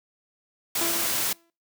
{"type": "noise", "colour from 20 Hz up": "white", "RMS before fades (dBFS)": -26, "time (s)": [0.75, 1.33], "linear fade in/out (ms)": 5}
{"type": "tone with exponential decay", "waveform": "sawtooth", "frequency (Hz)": 336.1, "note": "E4", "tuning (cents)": 34, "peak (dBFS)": -23, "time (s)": [0.81, 1.5], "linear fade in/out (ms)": 1, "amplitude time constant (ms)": 150}
{"effects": ["noise-tail reverb RT60 0.3 s tail -26 dB re dry", "high-pass 100 Hz 12 dB/octave"]}